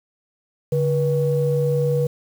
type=tone pair together; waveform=sine; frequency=144 / 483.4 Hz; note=D3 / B4; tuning=-34 / -37 cents; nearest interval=octave + major sixth; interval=2097 cents; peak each=-19 dBFS; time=0.72-2.07 s; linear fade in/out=5 ms; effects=tanh soft clip ceiling -9 dBFS + 7-bit